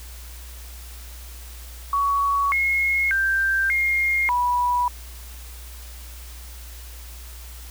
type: tone with pitch steps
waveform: sine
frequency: 1122 / 2162 / 1574 / 2132 / 979 Hz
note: C#6 / C#7 / G6 / C7 / B5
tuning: +21 / -44 / +7 / +32 / -15 cents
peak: -18 dBFS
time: 1.93-4.88 s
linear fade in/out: 2 ms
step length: 590 ms
effects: added 60 Hz sine -37 dBFS peak until 7.7 s + white hiss -44 dBFS RMS until 7.7 s